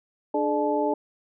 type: tone cluster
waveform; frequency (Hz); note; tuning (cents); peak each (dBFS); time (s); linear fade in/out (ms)
sine; 296.6 / 424.8 / 599 / 864; D4 / G#4 / D5 / A5; +17 / +39 / +34 / -32; -27; 0.34-0.94; 5
effects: none